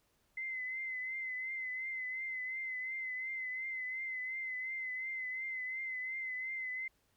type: tone with vibrato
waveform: sine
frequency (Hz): 2052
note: C7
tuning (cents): -34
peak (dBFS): -37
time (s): 0.37-6.88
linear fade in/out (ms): 5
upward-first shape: triangle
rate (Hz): 2.8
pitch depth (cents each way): 46
effects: pink hiss -75 dBFS RMS until 7.16 s